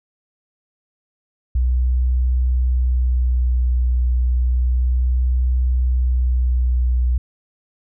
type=tone with vibrato; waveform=sine; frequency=62.1 Hz; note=B1; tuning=10 cents sharp; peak=-14 dBFS; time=1.55-7.18 s; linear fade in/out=5 ms; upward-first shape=sine; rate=0.31 Hz; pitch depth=16 cents each way; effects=none